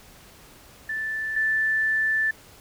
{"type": "tone pair in turn", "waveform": "sine", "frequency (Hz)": [1760, 1760], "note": ["A6", "A6"], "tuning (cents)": [0, 0], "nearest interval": "unison", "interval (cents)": 0, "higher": "neither", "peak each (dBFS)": [-26, -20], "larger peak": "second", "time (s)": [[0.89, 1.36], [1.36, 2.31]], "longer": "second", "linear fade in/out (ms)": 5, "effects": ["pink hiss -50 dBFS RMS until 2.6 s"]}